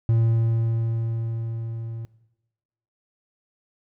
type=tone with level ramp; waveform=triangle; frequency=114.2 Hz; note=A#2; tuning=35 cents flat; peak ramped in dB=-14 to -29 dBFS; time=0.09-2.05 s; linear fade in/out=0 ms; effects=noise-tail reverb RT60 1.0 s tail -20 dB re dry